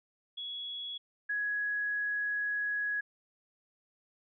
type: tone pair in turn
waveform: sine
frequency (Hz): 3360 / 1671.8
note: G#7 / G#6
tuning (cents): +19 / +11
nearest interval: octave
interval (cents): 1208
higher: first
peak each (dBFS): -37 / -30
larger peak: second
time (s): 0.37-0.98 / 1.29-3.01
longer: second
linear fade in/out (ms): 10
effects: none